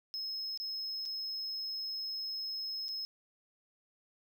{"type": "tone with dropouts", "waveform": "triangle", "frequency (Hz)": 5170, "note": "E8", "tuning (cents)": -34, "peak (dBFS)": -35, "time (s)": [0.14, 3.05], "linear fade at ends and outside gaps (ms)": 0, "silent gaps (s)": [[0.575, 0.6], [1.054, 1.059], [2.883, 2.889]], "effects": []}